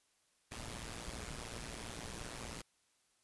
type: noise with amplitude modulation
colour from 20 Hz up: pink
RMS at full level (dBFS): -42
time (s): 0.51-2.62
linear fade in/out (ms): 10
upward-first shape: sine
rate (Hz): 117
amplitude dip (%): 85
effects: white hiss -75 dBFS RMS until 3.23 s + resampled to 24000 Hz